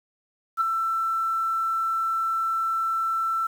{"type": "tone with ADSR envelope", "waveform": "sine", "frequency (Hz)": 1335, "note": "E6", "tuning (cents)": 22, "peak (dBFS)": -16, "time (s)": [0.57, 3.47], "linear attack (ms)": 40, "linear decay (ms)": 9, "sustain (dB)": -6, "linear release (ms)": 6, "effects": ["tanh soft clip ceiling -14 dBFS", "8-bit"]}